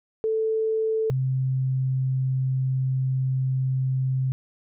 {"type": "tone pair in turn", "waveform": "sine", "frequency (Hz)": [441, 131.11], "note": ["A4", "C3"], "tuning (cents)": [4, 4], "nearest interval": "octave + major sixth", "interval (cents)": 2100, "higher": "first", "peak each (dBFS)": -21, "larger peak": "neither", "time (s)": [[0.24, 1.1], [1.1, 4.32]], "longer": "second", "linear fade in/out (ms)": 0, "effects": []}